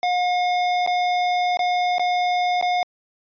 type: tone with dropouts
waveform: square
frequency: 718 Hz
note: F5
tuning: 48 cents sharp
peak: -19 dBFS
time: 0.03-2.83 s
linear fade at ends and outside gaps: 1 ms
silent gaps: 0.864-0.874 / 1.571-1.592 / 1.983-1.995 / 2.613-2.625 s
effects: resampled to 11025 Hz